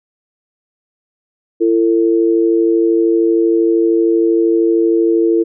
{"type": "tone pair together", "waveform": "sine", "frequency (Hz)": [337.1, 450], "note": ["E4", "A4"], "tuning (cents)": [39, 39], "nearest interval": "perfect fourth", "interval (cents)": 500, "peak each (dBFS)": [-11, -14], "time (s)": [1.6, 5.44], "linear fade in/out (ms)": 20, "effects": []}